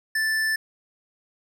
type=tone with hard clipping; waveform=triangle; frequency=1760 Hz; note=A6; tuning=in tune; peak=-23 dBFS; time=0.15-0.56 s; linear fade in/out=5 ms; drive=18 dB; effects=none